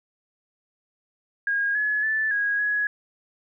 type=tone with pitch steps; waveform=sine; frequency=1631 / 1700 / 1753 / 1650 / 1676 Hz; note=G#6 / G#6 / A6 / G#6 / G#6; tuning=-32 / +40 / -7 / -12 / +15 cents; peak=-21 dBFS; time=1.47-2.87 s; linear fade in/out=2 ms; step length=280 ms; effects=none